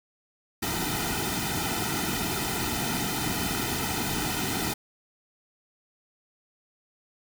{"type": "noise with comb filter", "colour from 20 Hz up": "pink", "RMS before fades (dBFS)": -29, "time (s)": [0.62, 4.74], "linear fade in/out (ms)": 10, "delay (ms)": 1.8, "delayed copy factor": -0.9, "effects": []}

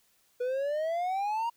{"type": "exponential sweep", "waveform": "triangle", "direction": "up", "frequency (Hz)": [485.4, 950], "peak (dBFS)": -26, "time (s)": [0.4, 1.5], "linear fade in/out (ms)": 10, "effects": ["white hiss -68 dBFS RMS until 1.56 s"]}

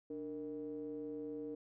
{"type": "ring-modulated tone", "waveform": "triangle", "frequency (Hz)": 84.1, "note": "E2", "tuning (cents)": 35, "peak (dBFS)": -36, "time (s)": [0.1, 1.55], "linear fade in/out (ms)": 5, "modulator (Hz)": 379, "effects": []}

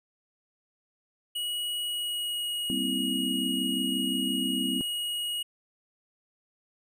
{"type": "tone with pitch glide", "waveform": "square", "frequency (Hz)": [2910, 2890], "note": ["F#7", "F#7"], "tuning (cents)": [-29, -41], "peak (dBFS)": -30, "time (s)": [1.35, 5.43], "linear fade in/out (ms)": 10, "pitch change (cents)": -12, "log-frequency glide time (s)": [1.85, 2.52]}
{"type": "chord", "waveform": "sine", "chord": "C dominant seventh", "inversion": "second", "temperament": "just", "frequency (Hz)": [196.22, 235.5, 261.6, 327], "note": ["G3", "Bb3", "C4", "E4"], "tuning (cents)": [2, 18, 0, -14], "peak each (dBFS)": [-34, -36, -31, -36], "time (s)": [2.7, 4.81], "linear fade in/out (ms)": 0}
{"effects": []}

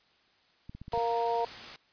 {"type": "clicks", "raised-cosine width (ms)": 5, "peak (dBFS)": -31, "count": 6, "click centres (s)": [0.695, 0.75, 0.816, 0.881, 0.939, 0.976]}
{"type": "noise", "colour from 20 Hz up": "white", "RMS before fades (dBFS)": -43, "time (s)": [0.92, 1.76], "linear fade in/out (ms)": 0}
{"type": "harmonic tone", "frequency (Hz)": 233.1, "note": "A#3", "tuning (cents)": 0, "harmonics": [2, 3, 4], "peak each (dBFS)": [-31, -31, -31], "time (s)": [0.93, 1.45], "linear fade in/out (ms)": 5}
{"effects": ["white hiss -66 dBFS RMS until 1.92 s", "resampled to 11025 Hz"]}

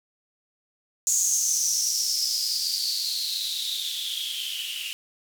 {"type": "noise with band-pass filter sweep", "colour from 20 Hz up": "violet", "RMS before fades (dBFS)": -27, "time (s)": [1.07, 4.93], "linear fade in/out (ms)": 0, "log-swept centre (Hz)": [6800, 2800], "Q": 9.9, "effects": []}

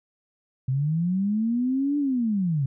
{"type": "linear two-way sweep", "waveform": "sine", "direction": "up then down", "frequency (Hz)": [126.3, 293.7, 129.2], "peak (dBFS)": -21, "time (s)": [0.68, 2.66], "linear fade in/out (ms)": 5, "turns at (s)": 1.98, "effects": []}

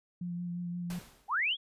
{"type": "tone with vibrato", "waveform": "sine", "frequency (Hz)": 175, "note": "F3", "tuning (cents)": 4, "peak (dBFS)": -34, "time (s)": [0.21, 0.99], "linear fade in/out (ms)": 5, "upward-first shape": "sine", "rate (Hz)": 5.7, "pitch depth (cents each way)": 18}
{"type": "noise with exponential decay", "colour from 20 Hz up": "pink", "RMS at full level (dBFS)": -43, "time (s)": [0.9, 1.46], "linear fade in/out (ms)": 2, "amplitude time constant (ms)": 120}
{"type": "linear sweep", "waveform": "sine", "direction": "up", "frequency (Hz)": [722, 3424], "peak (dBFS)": -27, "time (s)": [1.28, 1.57], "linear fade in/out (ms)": 50}
{"effects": ["resampled to 32000 Hz"]}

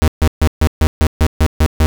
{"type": "tone bursts", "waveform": "45% pulse", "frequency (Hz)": 78.5, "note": "D#2", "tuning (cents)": 16, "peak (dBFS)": -8, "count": 10, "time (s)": [0.02, 1.86], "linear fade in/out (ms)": 0, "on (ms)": 58, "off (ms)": 140, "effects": []}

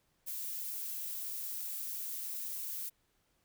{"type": "noise", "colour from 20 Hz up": "violet", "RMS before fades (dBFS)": -40, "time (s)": [0.26, 2.9], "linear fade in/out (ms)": 20, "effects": ["pink hiss -75 dBFS RMS until 3.44 s"]}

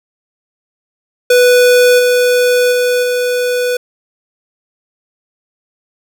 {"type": "tone with level steps", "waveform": "square", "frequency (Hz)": 493.9, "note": "B4", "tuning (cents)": 0, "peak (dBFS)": [-6, -9, -11, -13], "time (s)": [1.3, 3.77], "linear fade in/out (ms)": 5, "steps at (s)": [1.98, 2.71, 3.02], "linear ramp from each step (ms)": 20, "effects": []}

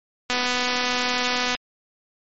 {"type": "click train", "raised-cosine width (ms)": 0.2, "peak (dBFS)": -6, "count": 311, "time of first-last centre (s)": [0.3, 1.55], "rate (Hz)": 248, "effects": ["low-pass 7000 Hz 12 dB/octave", "MP3 32 kbps"]}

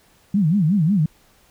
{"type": "tone with vibrato", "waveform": "sine", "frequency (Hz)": 178.1, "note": "F3", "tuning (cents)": 34, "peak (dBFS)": -14, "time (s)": [0.34, 1.06], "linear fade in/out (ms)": 5, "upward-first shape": "sine", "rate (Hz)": 5.5, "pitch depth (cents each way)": 290, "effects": ["pink hiss -56 dBFS RMS until 1.5 s"]}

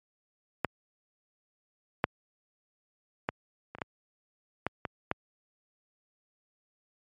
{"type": "clicks", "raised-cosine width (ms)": 0.5, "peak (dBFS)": [-10, -7, -12, -25, -28, -17, -13, -17, -12], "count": 9, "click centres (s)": [0.647, 2.041, 3.289, 3.75, 3.785, 3.818, 4.666, 4.852, 5.114], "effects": ["high-pass 80 Hz 12 dB/octave", "MP3 64 kbps"]}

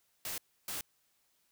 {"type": "noise bursts at uneven times", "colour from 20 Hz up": "white", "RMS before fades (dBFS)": -39, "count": 2, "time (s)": [[0.25, 0.38], [0.68, 0.81]], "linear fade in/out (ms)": 2, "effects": ["white hiss -74 dBFS RMS until 1.51 s"]}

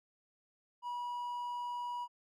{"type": "tone", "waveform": "triangle", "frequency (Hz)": 970, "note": "B5", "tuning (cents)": -31, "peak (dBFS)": -35, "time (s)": [0.82, 2.08], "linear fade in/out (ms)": 50, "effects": []}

